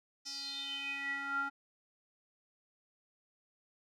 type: tone with band-pass filter sweep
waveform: square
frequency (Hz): 278.1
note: C#4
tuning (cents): +6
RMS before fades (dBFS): -39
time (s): 0.25-1.5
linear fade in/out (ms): 20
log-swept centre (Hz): 5500 to 1200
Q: 8
effects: none